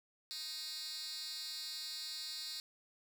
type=tone with high-pass filter; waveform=10% pulse; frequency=311.1 Hz; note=D#4; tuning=in tune; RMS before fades=-44 dBFS; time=0.31-2.6 s; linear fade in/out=0 ms; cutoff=4100 Hz; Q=3.6; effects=none